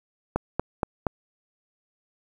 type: click train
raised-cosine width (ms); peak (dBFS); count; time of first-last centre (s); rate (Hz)
1; -9; 4; 0.36-1.068; 4.24
effects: 8-bit

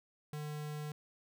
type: tone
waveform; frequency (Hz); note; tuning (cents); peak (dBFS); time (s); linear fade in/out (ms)
square; 150; D3; +37; -40; 0.33-0.92; 2
effects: none

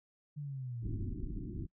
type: linear sweep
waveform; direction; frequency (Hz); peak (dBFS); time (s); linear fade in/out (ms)
sine; down; 150 to 92.5; -38; 0.36-1.11; 20
type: low-pass noise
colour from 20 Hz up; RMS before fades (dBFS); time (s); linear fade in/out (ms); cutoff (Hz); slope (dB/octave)
pink; -40; 0.82-1.67; 20; 370; 96
effects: noise-tail reverb RT60 0.1 s tail -25 dB re dry

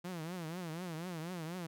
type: tone with vibrato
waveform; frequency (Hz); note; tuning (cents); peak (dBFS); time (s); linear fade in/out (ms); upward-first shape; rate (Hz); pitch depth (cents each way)
sawtooth; 170; F3; -46; -36; 0.04-1.67; 10; triangle; 4.1; 180
effects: none

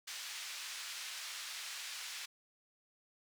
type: band-pass noise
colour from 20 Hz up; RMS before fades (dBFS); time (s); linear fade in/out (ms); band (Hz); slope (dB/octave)
white; -45; 0.07-2.26; 10; 1500 to 5600; 12
effects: none

